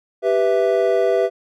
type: chord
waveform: triangle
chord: E minor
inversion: first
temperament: equal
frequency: 392 / 493.9 / 659.3 Hz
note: G4 / B4 / E5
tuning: 0 / 0 / 0 cents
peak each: -17 dBFS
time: 0.22-1.3 s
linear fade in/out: 50 ms
effects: none